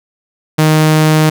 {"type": "tone", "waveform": "sawtooth", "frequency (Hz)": 155.56, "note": "D#3", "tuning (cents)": 0, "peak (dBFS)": -3, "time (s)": [0.58, 1.3], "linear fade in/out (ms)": 10, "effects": []}